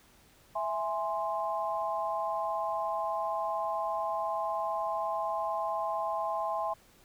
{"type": "chord", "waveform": "sine", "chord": "E augmented", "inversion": "none", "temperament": "equal", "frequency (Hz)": [659.3, 830.6, 1046.5], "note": ["E5", "G#5", "B#5"], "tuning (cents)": [0, 0, 0], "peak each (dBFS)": -34, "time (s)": [0.55, 6.74], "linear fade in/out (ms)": 10, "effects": ["pink hiss -61 dBFS RMS until 7.04 s"]}